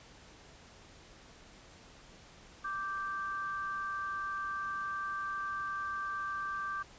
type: tone pair together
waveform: sine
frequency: 1172.3 / 1568 Hz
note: D6 / G6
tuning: -3 / 0 cents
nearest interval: perfect fourth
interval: 503 cents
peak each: -36 / -39 dBFS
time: 2.64-6.83 s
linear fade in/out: 10 ms
effects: pink hiss -56 dBFS RMS until 6.98 s + resampled to 16000 Hz